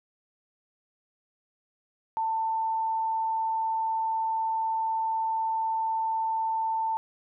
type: tone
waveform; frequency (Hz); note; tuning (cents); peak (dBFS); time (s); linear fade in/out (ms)
sine; 892; A5; +23; -25; 2.17-6.97; 0
effects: none